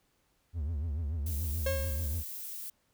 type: tone with vibrato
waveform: triangle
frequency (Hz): 77.3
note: D#2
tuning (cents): -11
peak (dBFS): -29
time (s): 0.53-2.24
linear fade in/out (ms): 50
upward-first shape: triangle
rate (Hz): 6.9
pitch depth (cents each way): 220
type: noise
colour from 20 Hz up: violet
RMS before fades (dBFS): -41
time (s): 1.26-2.7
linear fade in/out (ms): 5
type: tone with exponential decay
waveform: 45% pulse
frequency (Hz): 540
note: C#5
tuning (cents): -45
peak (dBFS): -28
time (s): 1.66-2.26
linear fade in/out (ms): 5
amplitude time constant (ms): 130
effects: pink hiss -73 dBFS RMS until 2.93 s